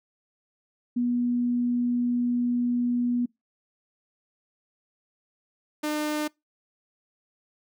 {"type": "tone pair in turn", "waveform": ["sine", "sawtooth"], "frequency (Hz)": [242.9, 301.8], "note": ["B3", "D4"], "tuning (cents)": [-29, 47], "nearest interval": "major third", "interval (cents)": 376, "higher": "second", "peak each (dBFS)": [-22, -22], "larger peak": "neither", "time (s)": [[0.96, 3.26], [5.83, 6.28]], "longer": "first", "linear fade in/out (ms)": 10, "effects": ["noise-tail reverb RT60 0.2 s tail -25 dB re dry"]}